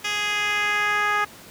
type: tone with band-pass filter sweep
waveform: 10% pulse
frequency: 415.3 Hz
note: G#4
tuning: in tune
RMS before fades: -23 dBFS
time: 0.04-1.25 s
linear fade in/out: 10 ms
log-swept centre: 3600 to 1300 Hz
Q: 1.4
effects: pink hiss -44 dBFS RMS until 1.5 s + high-pass 100 Hz 12 dB/octave